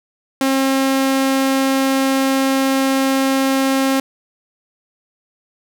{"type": "tone", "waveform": "sawtooth", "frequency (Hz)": 268.4, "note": "C4", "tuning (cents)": 44, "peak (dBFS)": -10, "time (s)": [0.41, 4], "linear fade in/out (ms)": 2, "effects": []}